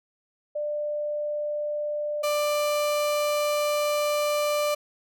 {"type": "tone pair in turn", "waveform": ["sine", "35% pulse"], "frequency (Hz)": [594, 591.8], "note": ["D5", "D5"], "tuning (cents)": [20, 13], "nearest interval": "unison", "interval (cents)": 7, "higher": "first", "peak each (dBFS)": [-26, -21], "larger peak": "second", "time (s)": [[0.55, 2.23], [2.23, 4.75]], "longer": "second", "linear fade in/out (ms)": 10, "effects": []}